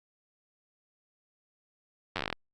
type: slowing click train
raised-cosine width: 0.3 ms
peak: -15 dBFS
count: 11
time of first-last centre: 2.16-2.327 s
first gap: 10 ms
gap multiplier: 1.11
effects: Opus 48 kbps